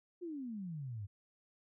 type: exponential sweep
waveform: sine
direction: down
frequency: 365.8 to 95.2 Hz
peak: -40 dBFS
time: 0.21-1.07 s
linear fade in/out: 20 ms
effects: none